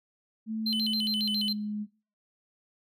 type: tone with pitch glide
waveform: sine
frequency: 220 to 209.7 Hz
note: A3 to G#3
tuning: 0 to +17 cents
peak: -30 dBFS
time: 0.46-1.87 s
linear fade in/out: 50 ms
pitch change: -83 cents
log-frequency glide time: 0.76-1.39 s
type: tone with vibrato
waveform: triangle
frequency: 3530 Hz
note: A7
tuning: 5 cents sharp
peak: -26 dBFS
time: 0.66-1.53 s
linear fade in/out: 5 ms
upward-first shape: square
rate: 7.3 Hz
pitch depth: 270 cents each way
effects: noise-tail reverb RT60 0.4 s tail -22 dB re dry